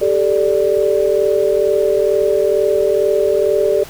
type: chord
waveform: sine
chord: G suspended second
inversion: none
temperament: equal with one note detuned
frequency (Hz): 392 / 434.2 / 587.3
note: G4 / A4 / D5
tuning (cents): 0 / -23 / 0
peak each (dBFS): -16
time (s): 0.01-3.84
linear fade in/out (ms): 10
effects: pink hiss -36 dBFS RMS until 3.89 s